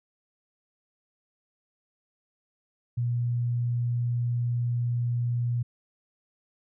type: tone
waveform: sine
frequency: 120.3 Hz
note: B2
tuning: 45 cents flat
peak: -24 dBFS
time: 2.97-5.63 s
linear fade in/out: 10 ms
effects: none